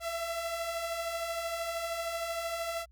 sawtooth beating tone pair, 659.3 / 672.3 Hz, E5 / E5, 0 / +34 cents, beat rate 13 Hz, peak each -37 / -30 dBFS, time 0-2.86 s, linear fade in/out 50 ms, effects added 60 Hz sine -56 dBFS peak until 2.91 s

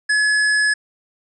square tone, 1700 Hz, G#6, 40 cents sharp, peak -15 dBFS, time 0.09-0.74 s, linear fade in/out 10 ms, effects resampled to 22050 Hz

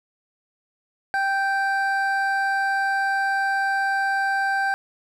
triangle tone pair together, 784 / 1564.1 Hz, G5 / G6, 0 / -4 cents, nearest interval octave, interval 1196 cents, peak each -21 dBFS, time 1.14-4.74 s, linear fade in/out 0 ms, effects none

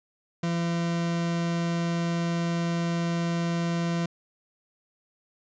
40% pulse tone, 169.7 Hz, F3, 49 cents flat, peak -24 dBFS, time 0.43-4.06 s, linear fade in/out 5 ms, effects resampled to 16000 Hz

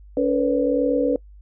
sine tone cluster, 282.4 / 454.4 / 496.1 / 564 Hz, C#4 / A#4 / B4 / C#5, +32 / -44 / +8 / +30 cents, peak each -21 / -27 / -20 / -26 dBFS, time 0.17-1.16 s, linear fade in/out 2 ms, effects noise-tail reverb RT60 0.1 s tail -23 dB re dry + added 50 Hz sine -42 dBFS peak until 1.41 s

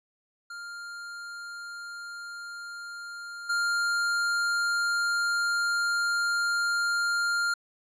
square tone with level steps, 1400 Hz, F6, 4 cents sharp, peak -38 / -25 dBFS, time 0.5-7.54 s, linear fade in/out 5 ms, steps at 3.49 s, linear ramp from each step 10 ms, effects low-pass 8000 Hz 12 dB/octave

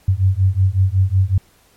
sine beating tone pair, 92.5 / 97.9 Hz, F#2 / G2, 0 / -2 cents, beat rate 5.4 Hz, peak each -15 / -15 dBFS, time 0.08-1.38 s, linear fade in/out 5 ms, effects pink hiss -54 dBFS RMS until 1.76 s + MP3 64 kbps

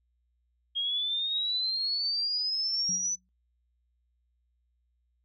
sine exponential sweep, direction up, 3240 to 6020 Hz, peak -27 dBFS, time 0.75-3.16 s, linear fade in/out 20 ms
sine tone with exponential decay, 183.1 Hz, F#3, 18 cents flat, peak -35 dBFS, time 2.89-3.29 s, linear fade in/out 0 ms, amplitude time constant 85 ms
effects noise-tail reverb RT60 0.1 s tail -17 dB re dry + added 60 Hz sine -70 dBFS peak until 5.24 s

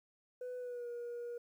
sine tone with pitch glide, 498.3 to 477.7 Hz, B4 to A#4, +15 to +42 cents, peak -38 dBFS, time 0.41-1.38 s, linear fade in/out 5 ms, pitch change -73 cents, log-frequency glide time 0.58-0.88 s, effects tanh soft clip ceiling -39 dBFS + 12-bit

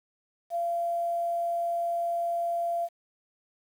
sine tone with quantisation, 685 Hz, F5, 34 cents flat, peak -26 dBFS, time 0.5-2.89 s, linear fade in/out 50 ms, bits 9, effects none

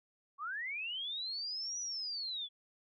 sine linear two-way sweep, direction up then down, 1083 to 5920 to 3356 Hz, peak -37 dBFS, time 0.38-2.49 s, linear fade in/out 50 ms, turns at 1.8 s, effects none

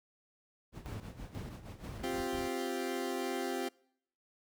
brown noise with tremolo, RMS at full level -40 dBFS, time 0.72-2.29 s, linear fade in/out 50 ms, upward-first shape sine, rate 6.4 Hz, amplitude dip 70%
brown noise bursts, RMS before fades -40 dBFS, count 4, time 0.86-2.47 s, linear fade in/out 0 ms, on 140 ms, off 350 ms
30% pulse chord, C suspended fourth, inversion none, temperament equal, 261.6 / 349.2 / 392 Hz, C4 / F4 / G4, 0 / 0 / 0 cents, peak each -36 / -36 / -36 dBFS, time 2.03-3.69 s, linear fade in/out 10 ms
effects noise-tail reverb RT60 0.7 s tail -25 dB re dry + high-pass 60 Hz 12 dB/octave

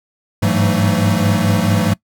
square tone cluster, 100.2 / 104.8 / 168.2 / 189.5 / 222.7 Hz, G2 / G#2 / E3 / F#3 / A3, +38 / +16 / +35 / +42 / +21 cents, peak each -20 dBFS, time 0.42-1.94 s, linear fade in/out 10 ms, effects noise-tail reverb RT60 0.1 s tail -22 dB re dry

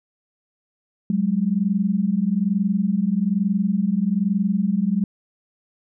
sine tone pair together, 186.16 / 207.3 Hz, F#3 / G#3, +11 / -3 cents, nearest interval major second, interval 186 cents, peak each -21 / -20 dBFS, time 1.1-5.04 s, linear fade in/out 2 ms, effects none

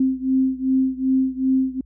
sine beating tone pair, 261.6 / 264.2 Hz, C4 / C4, 0 / +17 cents, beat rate 2.6 Hz, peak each -19 / -21 dBFS, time 0-1.81 s, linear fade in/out 5 ms, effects added 60 Hz sine -47 dBFS peak until 1.85 s

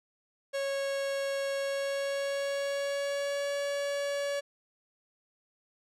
45% pulse tone with pitch glide, 551 to 566.8 Hz, C#5 to C#5, -11 to +38 cents, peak -30 dBFS, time 0.53-4.41 s, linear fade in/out 20 ms, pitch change +49 cents, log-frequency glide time 1.57-3.52 s, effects low-pass 9000 Hz 12 dB/octave

